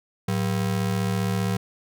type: ring-modulated tone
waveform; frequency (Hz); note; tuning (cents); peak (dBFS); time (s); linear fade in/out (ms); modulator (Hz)
square; 146.83; D3; 0; -20; 0.28-1.57; 5; 37.6
effects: none